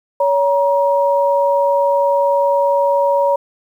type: tone pair together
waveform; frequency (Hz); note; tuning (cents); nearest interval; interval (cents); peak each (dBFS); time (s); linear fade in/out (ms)
sine; 563.7 / 948; C#5 / A#5; +29 / +29; major sixth; 900; -13 / -16; 0.2-3.36; 5
effects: 8-bit